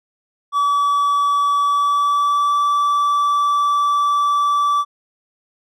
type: tone with pitch glide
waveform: triangle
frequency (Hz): 1146 to 1158.6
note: D6 to D6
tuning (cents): -43 to -24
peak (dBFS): -12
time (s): 0.52-4.85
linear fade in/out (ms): 50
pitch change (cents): +19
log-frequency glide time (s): 1.61-2.57
effects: none